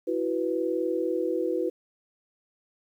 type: chord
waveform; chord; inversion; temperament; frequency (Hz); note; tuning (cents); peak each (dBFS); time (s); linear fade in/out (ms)
sine; E suspended second; none; equal; 329.6 / 370 / 493.9; E4 / F#4 / B4; 0 / 0 / 0; -29; 0.07-1.7; 10
effects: 10-bit